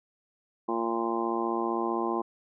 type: harmonic tone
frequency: 115.4 Hz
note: A#2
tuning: 17 cents flat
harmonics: 2 / 3 / 4 / 5 / 6 / 7 / 8 / 9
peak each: -35 / -30 / -38 / -41 / -38 / -35 / -39 / -33 dBFS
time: 0.68-2.22 s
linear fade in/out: 10 ms
effects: none